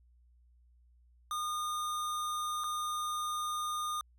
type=tone with dropouts; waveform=square; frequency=1220 Hz; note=D#6; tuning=34 cents flat; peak=-34 dBFS; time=1.31-4.01 s; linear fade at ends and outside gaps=1 ms; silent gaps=2.637-2.641 s; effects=added 60 Hz sine -61 dBFS peak until 4.18 s